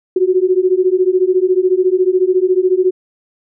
sine beating tone pair, 362.6 / 376.6 Hz, F#4 / F#4, -35 / +31 cents, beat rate 14 Hz, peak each -13 dBFS, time 0.16-2.91 s, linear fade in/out 5 ms, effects none

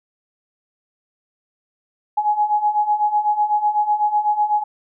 sine beating tone pair, 834 / 842 Hz, G#5 / G#5, +7 / +24 cents, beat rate 8 Hz, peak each -21 / -17 dBFS, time 2.17-4.64 s, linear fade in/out 10 ms, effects none

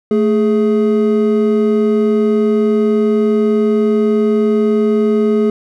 triangle tone pair together, 220 / 418.3 Hz, A3 / G#4, 0 / +12 cents, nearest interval major seventh, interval 1112 cents, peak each -11 dBFS, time 0.11-5.5 s, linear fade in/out 2 ms, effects none

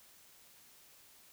silence, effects white hiss -61 dBFS RMS until 1.32 s

